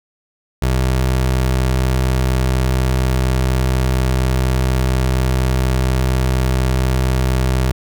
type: tone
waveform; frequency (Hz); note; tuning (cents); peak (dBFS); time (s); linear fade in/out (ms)
25% pulse; 64.2; C2; -32; -10; 0.62-7.72; 5
effects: none